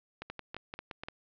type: two click trains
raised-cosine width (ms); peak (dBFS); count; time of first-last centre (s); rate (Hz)
0.3; -23 / -23; 4 / 6; 0.3-1.035 / 0.22-1.085; 4.08 / 5.78
effects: low-pass 4000 Hz 12 dB/octave